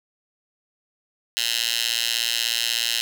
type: tone with high-pass filter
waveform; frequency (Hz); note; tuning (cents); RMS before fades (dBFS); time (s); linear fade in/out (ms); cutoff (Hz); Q
10% pulse; 116.5; A#2; -1; -24; 1.37-3.01; 0; 3300; 2.1
effects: 7-bit